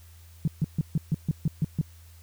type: tone bursts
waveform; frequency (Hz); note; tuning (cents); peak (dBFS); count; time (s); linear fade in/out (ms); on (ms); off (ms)
sine; 155.56; D#3; 0; -20; 9; 0.45-1.813; 2; 27; 140
effects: added 83 Hz sine -48 dBFS peak until 2.22 s + white hiss -58 dBFS RMS until 2.22 s